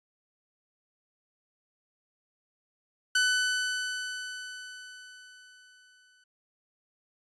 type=tone with exponential decay; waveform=sawtooth; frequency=1500 Hz; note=F#6; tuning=23 cents sharp; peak=-18 dBFS; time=3.15-6.24 s; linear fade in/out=5 ms; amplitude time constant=670 ms; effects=resampled to 22050 Hz